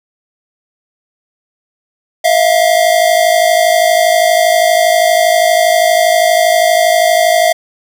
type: tone pair together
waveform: square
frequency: 645.5 / 698 Hz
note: E5 / F5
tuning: -37 / -1 cents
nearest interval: minor second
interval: 136 cents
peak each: -11 dBFS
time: 2.24-7.53 s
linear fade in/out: 10 ms
effects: none